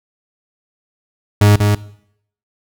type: tone with echo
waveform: 40% pulse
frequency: 103.5 Hz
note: G#2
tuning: 5 cents flat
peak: -6 dBFS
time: 1.41-1.56 s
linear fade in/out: 5 ms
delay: 190 ms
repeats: 1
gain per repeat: -4 dB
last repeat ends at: 1.75 s
effects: noise-tail reverb RT60 0.7 s tail -19 dB re dry